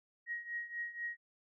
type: tone with tremolo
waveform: sine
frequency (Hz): 1889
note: A#6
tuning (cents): +22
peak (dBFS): -35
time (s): 0.26-1.17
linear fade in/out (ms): 50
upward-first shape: triangle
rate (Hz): 4.1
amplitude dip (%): 85
effects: none